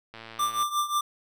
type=click train; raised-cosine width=0.3 ms; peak=-26 dBFS; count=56; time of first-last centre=0.14-0.627 s; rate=113 Hz
type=tone with tremolo; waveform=square; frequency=1184 Hz; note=D6; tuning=14 cents sharp; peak=-22 dBFS; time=0.39-1.01 s; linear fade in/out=5 ms; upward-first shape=triangle; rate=5.6 Hz; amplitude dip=85%
effects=none